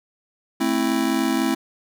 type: chord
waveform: square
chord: A minor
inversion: none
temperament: just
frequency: 220 / 264 / 330 Hz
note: A3 / C4 / E4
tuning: 0 / +16 / +2 cents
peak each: -26 / -23 / -24 dBFS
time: 0.6-1.55 s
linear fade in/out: 10 ms
effects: none